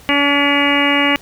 harmonic tone with a mistuned harmonic, 285 Hz, C#4, 48 cents sharp, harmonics 1 / 2 / 3 / 4 / 5 / 6 / 7 / 8 / 9 / 10, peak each -17 / -22 / -23 / -22 / -28 / -24 / -19 / -19 / -28 / -19 dBFS, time 0.09-1.16 s, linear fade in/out 0 ms, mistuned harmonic 9, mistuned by -38 cents, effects pink hiss -43 dBFS RMS until 1.21 s

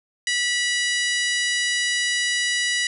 harmonic tone, 975 Hz, B5, 23 cents flat, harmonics 2 / 3 / 4 / 5 / 6 / 7 / 8 / 9 / 10, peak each -23 / -27 / -29 / -31 / -33 / -34 / -35 / -36 / -37 dBFS, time 0.27-2.87 s, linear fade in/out 2 ms, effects none

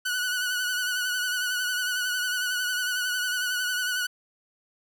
sawtooth tone with vibrato, 1480 Hz, F#6, in tune, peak -22 dBFS, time 0.05-4.07 s, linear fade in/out 10 ms, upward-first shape triangle, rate 11 Hz, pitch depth 48 cents each way, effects none

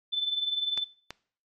sine tone with tremolo, 3520 Hz, A7, in tune, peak -23 dBFS, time 0.12-0.85 s, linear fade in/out 20 ms, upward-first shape sine, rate 20 Hz, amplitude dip 60%
clicks, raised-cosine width 0.2 ms, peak -19 dBFS, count 2, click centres 0.776 / 1.106 s
effects noise-tail reverb RT60 0.5 s tail -21 dB re dry + MP3 64 kbps

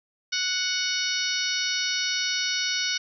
harmonic tone with a mistuned harmonic, 740 Hz, F#5, in tune, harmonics 2 / 3 / 4 / 5 / 6 / 7 / 8, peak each -32 / -32 / -32 / -32 / -32 / -32 / -32 dBFS, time 0.32-2.98 s, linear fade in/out 10 ms, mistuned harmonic 8, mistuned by -48 cents, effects none

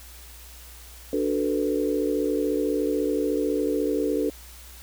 sine chord, B minor seventh, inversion first, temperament equal, 293.7 / 370 / 440 / 493.9 Hz, D4 / F#4 / A4 / B4, 0 / 0 / 0 / 0 cents, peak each -26 / -30 / -26 / -29 dBFS, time 1.13-4.3 s, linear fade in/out 2 ms, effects added 60 Hz sine -45 dBFS peak until 4.82 s + white hiss -47 dBFS RMS until 4.82 s

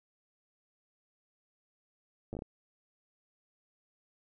slowing click train, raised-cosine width 2 ms, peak -27 dBFS, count 6, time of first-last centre 2.33-2.421 s, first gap 9 ms, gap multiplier 1.36, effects none

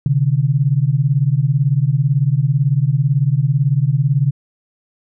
sine beating tone pair, 130 / 148 Hz, C3 / D3, -11 / +14 cents, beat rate 18 Hz, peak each -15 dBFS, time 0.06-4.31 s, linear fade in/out 2 ms, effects none

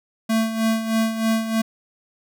square tone with tremolo, 223.3 Hz, A3, 26 cents sharp, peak -17 dBFS, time 0.29-1.62 s, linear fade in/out 10 ms, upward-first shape sine, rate 3.2 Hz, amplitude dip 65%, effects none

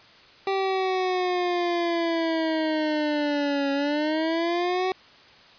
25% pulse linear two-way sweep, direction down then up, 390 to 277.2 to 377.2 Hz, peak -19 dBFS, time 0.47-4.92 s, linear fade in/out 2 ms, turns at 3.72 s, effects white hiss -51 dBFS RMS until 5.58 s + resampled to 11025 Hz

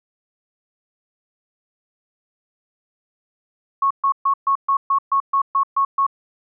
sine tone bursts, 1100 Hz, C#6, 14 cents flat, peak -14 dBFS, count 11, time 3.82-6.066 s, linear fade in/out 5 ms, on 86 ms, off 130 ms, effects none

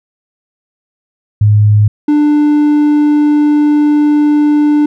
sine / triangle tone pair in turn, 105.1 / 296.6 Hz, G#2 / D4, +21 / +17 cents, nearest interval octave + tritone, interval 1796 cents, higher second, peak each -4 dBFS, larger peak neither, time 1.41-1.88 / 2.08-4.86 s, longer second, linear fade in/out 5 ms, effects none

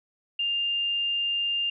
sine tone, 2802 Hz, F7, 5 cents sharp, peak -24 dBFS, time 0.39-1.7 s, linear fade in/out 5 ms, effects none

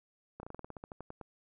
slowing click train, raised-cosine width 1 ms, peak -30 dBFS, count 14, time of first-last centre 0.4-1.213 s, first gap 31 ms, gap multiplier 1.11, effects none

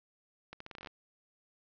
accelerating click train, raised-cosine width 0.3 ms, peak -29 dBFS, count 11, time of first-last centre 0.53-0.872 s, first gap 74 ms, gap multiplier 0.81, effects resampled to 16000 Hz + 11-bit

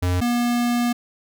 square tone pair in turn, 89.8 / 240.3 Hz, F2 / B3, +49 / -47 cents, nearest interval octave + perfect fourth, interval 1704 cents, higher second, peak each -19 dBFS, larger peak neither, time 0.02-0.21 / 0.21-0.93 s, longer second, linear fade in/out 10 ms, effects none

